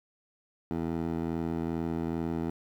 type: tone with band-pass filter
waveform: 15% pulse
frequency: 82.41 Hz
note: E2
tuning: in tune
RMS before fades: -32 dBFS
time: 0.71-2.5 s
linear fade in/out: 0 ms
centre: 350 Hz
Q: 0.88
effects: 10-bit